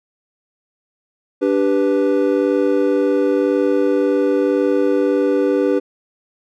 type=chord; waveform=triangle; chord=G major; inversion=second; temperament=equal with one note detuned; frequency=291 / 392 / 493.9 Hz; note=D4 / G4 / B4; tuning=-16 / 0 / 0 cents; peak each=-16 dBFS; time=1.41-5.8 s; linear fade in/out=20 ms; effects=none